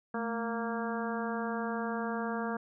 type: harmonic tone with a mistuned harmonic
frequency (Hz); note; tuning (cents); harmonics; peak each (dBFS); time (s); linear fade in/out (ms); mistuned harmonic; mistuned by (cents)
232; A#3; -8; 1 / 2 / 3 / 4 / 5 / 6 / 7; -35 / -38 / -40 / -41 / -42 / -43 / -43; 0.14-2.57; 5; 1; -80
effects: none